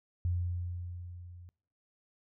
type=tone with level ramp; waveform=sine; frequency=88.1 Hz; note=F2; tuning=16 cents sharp; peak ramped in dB=-27 to -48 dBFS; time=0.25-1.49 s; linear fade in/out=0 ms; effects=noise-tail reverb RT60 0.6 s tail -26 dB re dry